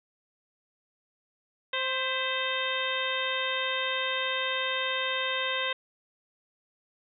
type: harmonic tone with a mistuned harmonic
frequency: 523.3 Hz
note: C5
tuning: in tune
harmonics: 1 / 2 / 3 / 4 / 5 / 6 / 7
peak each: -35 / -35 / -35 / -35 / -35 / -35 / -35 dBFS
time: 1.73-5.73 s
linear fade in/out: 5 ms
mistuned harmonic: 4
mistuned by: -66 cents
effects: none